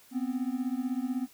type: beating tone pair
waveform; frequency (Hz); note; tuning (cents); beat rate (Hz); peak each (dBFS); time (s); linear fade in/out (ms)
triangle; 246.9 / 262.9; B3 / C4; 0 / +8; 16; -30 / -30; 0.11-1.28; 50
effects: white hiss -58 dBFS RMS until 1.33 s